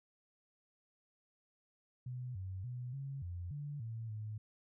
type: tone with pitch steps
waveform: sine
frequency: 125.2 / 94.1 / 123.8 / 137.2 / 87.9 / 145.3 / 113.3 / 107.5 Hz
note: B2 / F#2 / B2 / C#3 / F2 / D3 / A#2 / A2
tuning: +24 / +30 / +5 / -17 / +12 / -18 / -49 / -40 cents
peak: -40 dBFS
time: 2.06-4.38 s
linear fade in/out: 5 ms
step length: 290 ms
effects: none